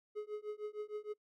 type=tone with tremolo; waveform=triangle; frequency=421.9 Hz; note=G#4; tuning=27 cents sharp; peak=-34 dBFS; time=0.15-1.14 s; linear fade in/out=20 ms; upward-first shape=triangle; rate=6.5 Hz; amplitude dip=100%; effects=noise-tail reverb RT60 0.1 s tail -25 dB re dry + MP3 96 kbps